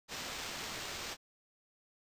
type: noise with sample-and-hold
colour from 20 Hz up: blue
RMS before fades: -42 dBFS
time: 0.08-1.17 s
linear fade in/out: 50 ms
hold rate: 11025 Hz
effects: resampled to 32000 Hz